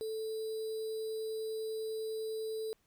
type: tone with sample-and-hold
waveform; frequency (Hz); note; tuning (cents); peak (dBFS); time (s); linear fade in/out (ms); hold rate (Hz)
sine; 440; A4; 0; -35; 0.01-2.73; 0; 4410
effects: pink hiss -74 dBFS RMS until 2.86 s